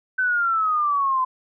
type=exponential sweep; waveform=sine; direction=down; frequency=1531 to 1018 Hz; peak=-18 dBFS; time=0.18-1.25 s; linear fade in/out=10 ms; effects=none